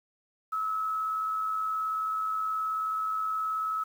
sine tone with amplitude modulation, 1293 Hz, E6, 34 cents flat, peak -26 dBFS, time 0.52-3.84 s, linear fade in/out 10 ms, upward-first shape sine, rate 98.8 Hz, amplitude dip 35%, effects 9-bit

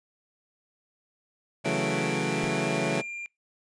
15% pulse chord, F# minor seventh, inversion second, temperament equal, 138.59 / 164.81 / 185 / 220 Hz, C#3 / E3 / F#3 / A3, 0 / 0 / 0 / 0 cents, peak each -25 dBFS, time 1.64-3.02 s, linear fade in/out 20 ms
triangle tone with pitch glide, 2349 to 2391 Hz, D7 to D7, 0 to +30 cents, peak -33 dBFS, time 1.65-3.26 s, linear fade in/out 0 ms, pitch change +30 cents, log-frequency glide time 1.99-2.57 s
brown noise with exponential decay, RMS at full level -42 dBFS, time 2.43-2.67 s, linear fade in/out 0 ms, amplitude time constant 52 ms
effects noise-tail reverb RT60 0.2 s tail -25 dB re dry + resampled to 22050 Hz

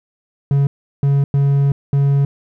triangle tone bursts at uneven times, 140 Hz, C#3, 18 cents sharp, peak -9 dBFS, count 4, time 0.51-0.67 / 1.03-1.24 / 1.34-1.72 / 1.93-2.25 s, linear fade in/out 2 ms, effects none

